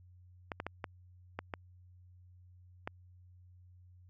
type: clicks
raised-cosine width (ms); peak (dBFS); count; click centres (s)
0.5; -22; 7; 0.518 / 0.601 / 0.666 / 0.842 / 1.39 / 1.538 / 2.875
effects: added 90 Hz sine -56 dBFS peak until 4.09 s